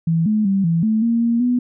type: tone with pitch steps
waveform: sine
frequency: 164.4 / 214.1 / 195.1 / 166.3 / 218.7 / 232 / 233.5 / 246.1 Hz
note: E3 / A3 / G3 / E3 / A3 / A#3 / A#3 / B3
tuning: -4 / -47 / -8 / +16 / -10 / -8 / +3 / -6 cents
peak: -14 dBFS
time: 0.07-1.59 s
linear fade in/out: 5 ms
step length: 190 ms
effects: none